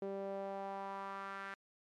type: tone with band-pass filter sweep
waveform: sawtooth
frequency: 196 Hz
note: G3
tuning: in tune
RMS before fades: -43 dBFS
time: 0.02-1.54 s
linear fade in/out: 0 ms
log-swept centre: 450 to 1600 Hz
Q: 2.8
effects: MP3 96 kbps